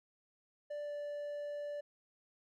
triangle tone with pitch glide, 587.3 to 583.9 Hz, D5 to D5, 0 to -10 cents, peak -37 dBFS, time 0.7-1.81 s, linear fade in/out 10 ms, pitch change -10 cents, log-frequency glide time 0.83-0.92 s, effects none

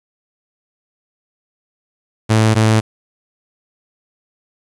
sawtooth tone pair in turn, 110 / 110 Hz, A2 / A2, 0 / 0 cents, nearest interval unison, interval 0 cents, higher neither, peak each -6 dBFS, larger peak neither, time 2.29-2.55 / 2.55-2.81 s, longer neither, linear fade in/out 20 ms, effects resampled to 24000 Hz + 7-bit

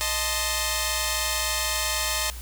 5% pulse chord, A diminished, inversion second, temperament equal, 622.3 / 880 / 1046.5 Hz, Eb5 / A5 / C6, 0 / 0 / 0 cents, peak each -17 dBFS, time 0.01-2.3 s, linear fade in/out 0 ms, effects added 60 Hz sine -35 dBFS peak until 2.41 s + white hiss -43 dBFS RMS until 2.41 s

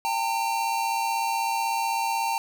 square tone pair together, 793 / 909.1 Hz, G5 / A#5, +20 / -44 cents, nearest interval major second, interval 236 cents, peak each -30 / -26 dBFS, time 0.05-2.38 s, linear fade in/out 0 ms, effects none

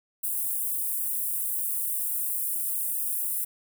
white high-pass noise, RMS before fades -29 dBFS, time 0.23-3.45 s, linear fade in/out 10 ms, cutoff 8800 Hz, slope 48 dB/octave, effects none

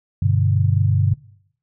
sine chord, G major, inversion none, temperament equal, 98 / 123.47 / 146.83 Hz, G2 / B2 / D3, 0 / 0 / 0 cents, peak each -16 / -20 / -21 dBFS, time 0.22-1.14 s, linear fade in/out 5 ms, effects noise-tail reverb RT60 0.7 s tail -22 dB re dry

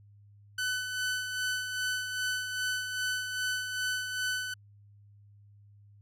sawtooth tone with tremolo, 1504 Hz, F#6, 28 cents sharp, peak -25 dBFS, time 0.58-4.54 s, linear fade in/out 5 ms, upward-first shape sine, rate 2.5 Hz, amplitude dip 50%, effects added 102 Hz sine -54 dBFS peak until 6.01 s + low-pass 12000 Hz 12 dB/octave

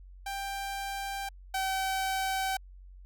sawtooth tone pair in turn, 789 / 766.5 Hz, G5 / G5, +11 / -39 cents, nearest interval minor second, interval 50 cents, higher first, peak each -30 / -25 dBFS, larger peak second, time 0.26-1.29 / 1.54-2.57 s, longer neither, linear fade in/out 5 ms, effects added 46 Hz sine -47 dBFS peak until 3.05 s

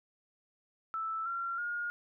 sine tone with pitch steps, 1318.5 / 1371.3 / 1426.3 Hz, E6 / F6 / F6, 0 / -32 / +36 cents, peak -33 dBFS, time 0.94-1.9 s, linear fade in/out 0 ms, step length 320 ms, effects none

